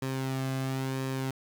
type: tone with flanger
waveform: sawtooth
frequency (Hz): 132.6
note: C3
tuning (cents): +23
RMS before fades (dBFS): -32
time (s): 0.02-1.31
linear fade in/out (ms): 5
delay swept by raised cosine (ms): 1.4 to 2.17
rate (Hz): 0.97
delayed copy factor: -0.5
effects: 9-bit